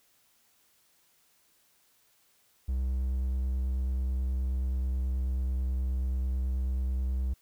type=tone with vibrato; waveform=triangle; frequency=64.3 Hz; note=C2; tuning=30 cents flat; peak=-25 dBFS; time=2.68-7.34 s; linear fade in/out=10 ms; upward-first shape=square; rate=9.3 Hz; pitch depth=12 cents each way; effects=white hiss -67 dBFS RMS until 7.41 s